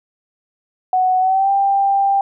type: tone with pitch glide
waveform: sine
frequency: 742 to 790.7 Hz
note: F#5 to G5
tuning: +5 to +15 cents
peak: -12 dBFS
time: 0.93-2.21 s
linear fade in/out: 2 ms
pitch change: +110 cents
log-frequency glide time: 1.19-1.51 s
effects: none